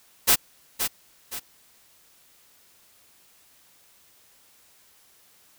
white noise with echo, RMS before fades -17 dBFS, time 0.27-0.36 s, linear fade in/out 20 ms, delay 520 ms, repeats 2, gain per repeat -8 dB, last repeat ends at 1.4 s, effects white hiss -58 dBFS RMS until 5.58 s

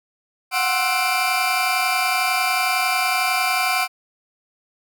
35% pulse tone cluster, 715 / 746 / 1054 / 1321 / 2359 Hz, F5 / F#5 / C6 / E6 / D7, +41 / +14 / +12 / +3 / +7 cents, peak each -28 / -22 / -25 / -25 / -20 dBFS, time 0.51-3.88 s, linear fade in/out 50 ms, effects none

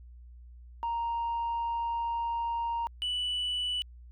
sine tone pair in turn, 932.3 / 2966 Hz, A#5 / F#7, 0 / +4 cents, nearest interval octave + minor sixth, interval 2004 cents, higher second, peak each -27 dBFS, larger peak neither, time 0.83-2.87 / 3.02-3.82 s, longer first, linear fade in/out 0 ms, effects tanh soft clip ceiling -27 dBFS + added 60 Hz sine -47 dBFS peak until 4.11 s

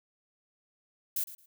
violet noise with echo, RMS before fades -31 dBFS, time 1.16-1.24 s, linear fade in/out 5 ms, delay 110 ms, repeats 2, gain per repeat -15 dB, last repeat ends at 1.46 s, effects none

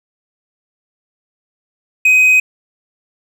triangle tone, 2515 Hz, D#7, 18 cents sharp, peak -5 dBFS, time 2.05-2.4 s, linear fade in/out 5 ms, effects none

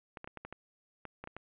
clicks, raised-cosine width 0.5 ms, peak -28 dBFS, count 10, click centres 0.172 / 0.244 / 0.275 / 0.373 / 0.45 / 0.526 / 1.053 / 1.24 / 1.274 / 1.366 s, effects resampled to 8000 Hz + 10-bit

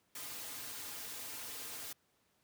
white noise with comb filter, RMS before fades -45 dBFS, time 0.15-1.93 s, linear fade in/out 5 ms, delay 5.3 ms, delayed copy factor -0.9, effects pink hiss -75 dBFS RMS until 2.43 s + high-pass 100 Hz 12 dB/octave

